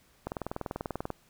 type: click train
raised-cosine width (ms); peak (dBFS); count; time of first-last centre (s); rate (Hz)
1; -19; 18; 0.27-1.103; 20.4
effects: pink hiss -64 dBFS RMS until 1.29 s